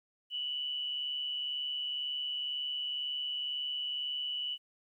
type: tone with amplitude modulation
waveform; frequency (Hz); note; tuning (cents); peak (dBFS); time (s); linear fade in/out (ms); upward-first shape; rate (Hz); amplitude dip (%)
sine; 2960; F#7; 0; -31; 0.3-4.58; 50; sine; 142; 50
effects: 12-bit